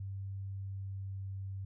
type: tone with pitch glide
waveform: sine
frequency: 97.5 to 96.83 Hz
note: G2 to G2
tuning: -9 to -21 cents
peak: -38 dBFS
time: 0-1.65 s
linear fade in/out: 5 ms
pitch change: -12 cents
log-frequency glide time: 0.48-1.3 s
effects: none